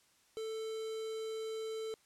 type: tone with quantisation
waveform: triangle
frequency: 441.8 Hz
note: A4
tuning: 7 cents sharp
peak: -36 dBFS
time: 0.37-1.94 s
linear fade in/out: 0 ms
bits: 8
effects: white hiss -69 dBFS RMS until 2.05 s + low-pass 10000 Hz 12 dB/octave